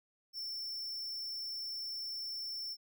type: tone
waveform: square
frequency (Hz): 5390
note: E8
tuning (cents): +38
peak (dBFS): -39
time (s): 0.33-2.77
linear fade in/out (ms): 50
effects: none